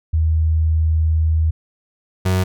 sine / 35% pulse tone pair in turn, 79.6 / 92.88 Hz, D#2 / F#2, +40 / +7 cents, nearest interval minor third, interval 267 cents, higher second, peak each -13 dBFS, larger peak neither, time 0.13-1.51 / 2.25-2.44 s, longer first, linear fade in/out 10 ms, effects none

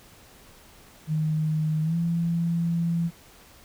sine tone with pitch glide, 155.56 to 168.66 Hz, D#3 to E3, 0 to +40 cents, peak -22 dBFS, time 1.07-3.11 s, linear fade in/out 50 ms, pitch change +140 cents, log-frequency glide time 1.83-1.96 s, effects pink hiss -52 dBFS RMS until 3.64 s

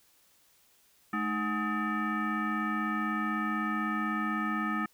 sine tone with frequency modulation, 738 Hz, F#5, 5 cents flat, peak -28 dBFS, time 1.13-4.86 s, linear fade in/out 5 ms, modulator 524 Hz, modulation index 2.1, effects white hiss -65 dBFS RMS until 4.93 s

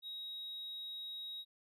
triangle tone, 3800 Hz, A#7, 33 cents sharp, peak -40 dBFS, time 0.02-1.45 s, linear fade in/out 50 ms, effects tanh soft clip ceiling -38 dBFS

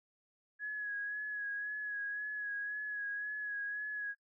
sine tone with vibrato, 1675 Hz, G#6, 14 cents sharp, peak -36 dBFS, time 0.59-4.15 s, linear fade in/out 50 ms, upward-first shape sine, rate 1.9 Hz, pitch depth 28 cents each way, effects noise-tail reverb RT60 0.1 s tail -20 dB re dry

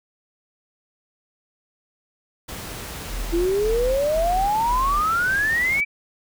pink noise, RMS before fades -34 dBFS, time 2.48-5.81 s, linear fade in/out 10 ms
sine tone bursts, 40.75 Hz, E1, 19 cents flat, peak -25 dBFS, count 4, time 3.09-5.03 s, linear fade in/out 50 ms, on 380 ms, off 140 ms
sine exponential sweep, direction up, 331.1 to 2349 Hz, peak -18 dBFS, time 3.32-5.85 s, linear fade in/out 20 ms
effects none

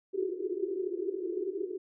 white band-pass noise, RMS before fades -34 dBFS, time 0.13-1.78 s, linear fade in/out 10 ms, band 350 to 400 Hz, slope 96 dB/octave, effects none

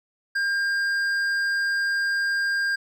triangle tone with hard clipping, 1603 Hz, G6, 38 cents sharp, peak -23 dBFS, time 0.35-2.76 s, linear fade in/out 10 ms, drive 10 dB, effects none

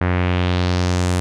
sawtooth tone with low-pass filter sweep, 90 Hz, F#2, 47 cents flat, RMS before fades -18 dBFS, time 0.01-1.2 s, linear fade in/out 0 ms, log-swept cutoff 1800 to 9300 Hz, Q 1.9, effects none

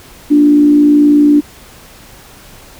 sine tone with frequency modulation, 293.7 Hz, D4, in tune, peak -4 dBFS, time 0.3-1.41 s, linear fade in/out 20 ms, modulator 58.4 Hz, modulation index 0.32, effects pink hiss -38 dBFS RMS until 2.79 s

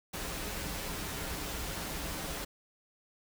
pink noise with comb filter, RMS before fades -38 dBFS, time 0.13-2.45 s, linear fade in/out 10 ms, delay 8.3 ms, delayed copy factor -0.5, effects none

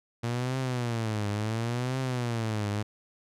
sawtooth tone with vibrato, 116.2 Hz, A#2, 5 cents flat, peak -24 dBFS, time 0.23-2.83 s, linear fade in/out 10 ms, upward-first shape triangle, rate 0.71 Hz, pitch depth 230 cents each way, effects low-pass 9000 Hz 12 dB/octave

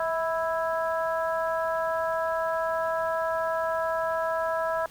harmonic tone with a mistuned harmonic, 329.6 Hz, E4, in tune, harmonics 2 / 3 / 4 / 5, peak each -27 / -31 / -33 / -35 dBFS, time 0-4.86 s, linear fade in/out 2 ms, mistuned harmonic 2, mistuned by -23 cents, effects pink hiss -51 dBFS RMS until 4.9 s

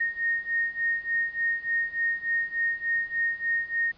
sine beating tone pair, 1851 / 1854.4 Hz, A#6 / A#6, -13 / -10 cents, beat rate 3.4 Hz, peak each -29 / -27 dBFS, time 0-3.92 s, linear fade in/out 10 ms, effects pink hiss -57 dBFS RMS until 3.97 s + resampled to 11025 Hz

